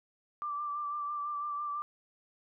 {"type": "tone with vibrato", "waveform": "sine", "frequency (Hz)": 1174.7, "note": "D6", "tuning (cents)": 0, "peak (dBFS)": -33, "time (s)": [0.42, 1.82], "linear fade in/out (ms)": 0, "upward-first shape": "sine", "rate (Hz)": 6, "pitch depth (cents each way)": 27, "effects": []}